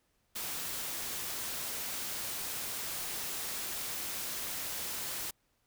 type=noise; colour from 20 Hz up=white; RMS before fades=-38 dBFS; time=0.35-5.31 s; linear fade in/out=10 ms; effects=pink hiss -75 dBFS RMS until 5.66 s